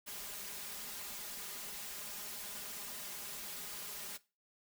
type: noise with comb filter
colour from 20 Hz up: white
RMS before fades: -45 dBFS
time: 0.06-4.18 s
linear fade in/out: 20 ms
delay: 4.9 ms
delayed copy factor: +0.95
effects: noise-tail reverb RT60 0.3 s tail -19 dB re dry